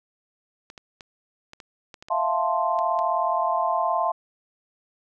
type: clicks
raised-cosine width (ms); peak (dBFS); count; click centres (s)
0.2; -24; 10; 0.701 / 0.778 / 1.008 / 1.534 / 1.602 / 1.942 / 2.025 / 2.085 / 2.789 / 2.99
type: chord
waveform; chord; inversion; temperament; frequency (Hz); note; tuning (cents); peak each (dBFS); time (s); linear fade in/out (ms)
sine; F major seventh; third; equal; 659.3 / 698.5 / 880 / 1046.5; E5 / F5 / A5 / C6; 0 / 0 / 0 / 0; -27 / -26 / -27 / -25; 2.1-4.12; 10
effects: none